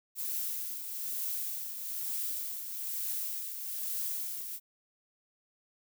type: noise with tremolo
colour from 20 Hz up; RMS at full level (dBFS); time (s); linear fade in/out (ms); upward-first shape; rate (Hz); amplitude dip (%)
violet; -34; 0.15-4.6; 50; triangle; 1.1; 55
effects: none